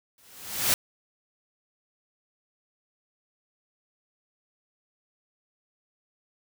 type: noise with exponential growth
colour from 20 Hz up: white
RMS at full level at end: -20 dBFS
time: 0.18-0.74 s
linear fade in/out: 1 ms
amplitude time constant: 120 ms
effects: none